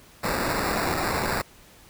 blue noise with sample-and-hold, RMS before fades -26 dBFS, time 0.23-1.42 s, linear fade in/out 10 ms, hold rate 3150 Hz, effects pink hiss -52 dBFS RMS until 1.89 s

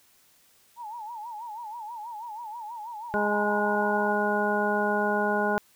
sine tone with vibrato, 897 Hz, A5, 33 cents sharp, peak -35 dBFS, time 0.76-4.15 s, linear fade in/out 50 ms, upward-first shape sine, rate 6.2 Hz, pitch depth 130 cents each way
harmonic tone, 207.4 Hz, G#3, 2 cents flat, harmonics 1 / 2 / 3 / 4 / 5 / 7, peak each -30 / -29 / -30 / -29 / -34 / -29 dBFS, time 3.14-5.58 s, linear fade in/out 0 ms
effects white hiss -61 dBFS RMS until 5.75 s

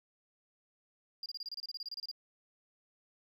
sine tone bursts, 4818 Hz, D8, 43 cents sharp, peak -37 dBFS, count 16, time 1.23-2.114 s, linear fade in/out 2 ms, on 29 ms, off 28 ms, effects tanh soft clip ceiling -35 dBFS

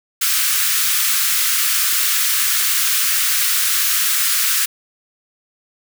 white high-pass noise, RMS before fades -17 dBFS, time 0.21-4.66 s, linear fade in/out 10 ms, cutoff 1200 Hz, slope 48 dB/octave, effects none

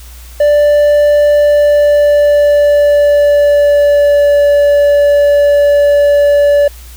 triangle tone with pitch glide, 587.3 to 576.9 Hz, D5 to D5, 0 to -31 cents, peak -3 dBFS, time 0.4-6.68 s, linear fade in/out 5 ms, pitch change -31 cents, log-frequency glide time 1.34-4.38 s, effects added 60 Hz sine -30 dBFS peak until 6.96 s + white hiss -38 dBFS RMS until 6.96 s

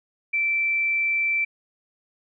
sine tone, 2335 Hz, D7, 11 cents flat, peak -20 dBFS, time 0.33-1.45 s, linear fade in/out 10 ms, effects none

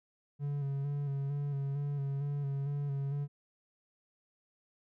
triangle tone with vibrato, 141 Hz, C#3, 30 cents sharp, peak -30 dBFS, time 0.39-3.28 s, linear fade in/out 50 ms, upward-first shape square, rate 2.2 Hz, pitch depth 30 cents each way, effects none

